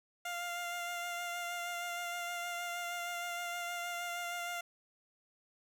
15% pulse tone with vibrato, 698.5 Hz, F5, in tune, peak -31 dBFS, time 0.25-4.61 s, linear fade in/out 5 ms, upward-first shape sine, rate 6.4 Hz, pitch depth 16 cents each way, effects none

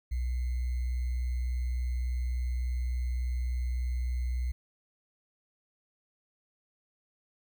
sine tone with sample-and-hold, 61.74 Hz, B1, in tune, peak -28 dBFS, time 0.11-4.52 s, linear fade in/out 10 ms, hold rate 2100 Hz, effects none

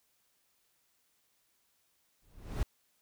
brown noise with exponential growth, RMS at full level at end -29 dBFS, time 2.22-2.63 s, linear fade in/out 2 ms, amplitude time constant 87 ms, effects white hiss -74 dBFS RMS until 3.01 s

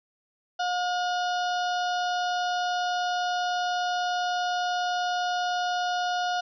harmonic tone with a mistuned harmonic, 717 Hz, F5, 45 cents sharp, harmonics 1 / 2 / 4 / 5 / 6 / 7 / 8, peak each -26 / -32 / -38 / -40 / -42 / -43 / -44 dBFS, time 0.59-6.41 s, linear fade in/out 10 ms, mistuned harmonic 4, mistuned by +32 cents, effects none

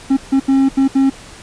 triangle tone bursts at uneven times, 270 Hz, C#4, 45 cents flat, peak -7 dBFS, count 5, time 0.1-0.17 / 0.32-0.4 / 0.48-0.69 / 0.77-0.88 / 0.95-1.1 s, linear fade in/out 10 ms, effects pink hiss -37 dBFS RMS until 1.42 s + resampled to 22050 Hz

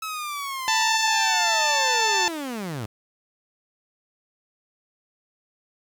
sawtooth linear sweep, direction down, 1300 to 98.1 Hz, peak -25 dBFS, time 0.02-2.86 s, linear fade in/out 5 ms
harmonic tone, 885 Hz, A5, 10 cents sharp, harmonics 1 / 2 / 3 / 4 / 5 / 6 / 7 / 8, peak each -23 / -26 / -28 / -29 / -30 / -31 / -31 / -32 dBFS, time 0.68-2.28 s, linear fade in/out 0 ms
effects 8-bit

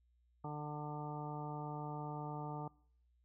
harmonic tone with a mistuned harmonic, 149 Hz, D3, 25 cents sharp, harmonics 1 / 2 / 3 / 4 / 5 / 6 / 7 / 8, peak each -44 / -49 / -51 / -55 / -49 / -48 / -61 / -52 dBFS, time 0.44-2.68 s, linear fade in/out 5 ms, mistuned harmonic 7, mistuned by -37 cents, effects noise-tail reverb RT60 0.6 s tail -24 dB re dry + added 60 Hz sine -70 dBFS peak until 3.24 s

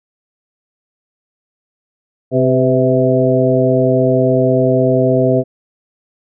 harmonic tone with a mistuned harmonic, 130 Hz, C3, 11 cents flat, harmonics 1 / 2 / 3 / 4 / 5, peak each -16 / -16 / -16 / -16 / -16 dBFS, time 2.31-5.44 s, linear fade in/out 50 ms, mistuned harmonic 4, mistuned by -46 cents, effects none

